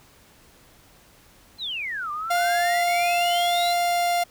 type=exponential two-way sweep; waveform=sine; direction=down then up; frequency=4228 to 1174.7 to 4228 Hz; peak=-27 dBFS; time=1.58-3.76 s; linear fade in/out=50 ms; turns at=2.11 s
type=tone; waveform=45% pulse; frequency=698.5 Hz; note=F5; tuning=in tune; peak=-20 dBFS; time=2.3-4.24 s; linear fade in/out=10 ms
effects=pink hiss -54 dBFS RMS until 4.3 s